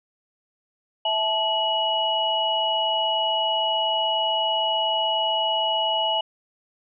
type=tone cluster; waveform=sine; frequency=654 / 871 / 2919 Hz; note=E5 / A5 / F#7; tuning=-14 / -18 / -24 cents; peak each=-27 / -25 / -23 dBFS; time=1.05-6.21 s; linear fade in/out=5 ms; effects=none